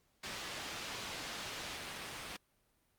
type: low-pass noise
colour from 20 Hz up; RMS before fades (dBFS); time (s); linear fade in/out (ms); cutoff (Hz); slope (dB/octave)
white; -44; 0.23-2.37; 10; 4300; 12
effects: pink hiss -75 dBFS RMS until 2.98 s + Opus 48 kbps